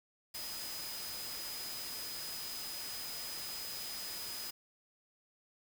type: tone in noise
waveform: sine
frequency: 5000 Hz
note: D#8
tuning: 8 cents sharp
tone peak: -44 dBFS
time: 0.34-4.51 s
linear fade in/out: 10 ms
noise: white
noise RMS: -44 dBFS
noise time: 0.34-4.51 s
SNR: -3 dB
effects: none